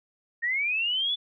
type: linear sweep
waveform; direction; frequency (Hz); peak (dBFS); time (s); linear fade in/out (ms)
sine; up; 1832 to 3493; -24; 0.42-1.16; 20
effects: none